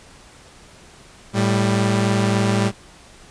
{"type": "tone pair together", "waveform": "sawtooth", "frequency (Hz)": [110.3, 196.99], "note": ["A2", "G3"], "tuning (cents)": [5, 9], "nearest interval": "minor seventh", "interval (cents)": 1004, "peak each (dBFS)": -15, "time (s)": [1.33, 2.72], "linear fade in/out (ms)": 50, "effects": ["pink hiss -46 dBFS RMS until 3.3 s", "resampled to 22050 Hz"]}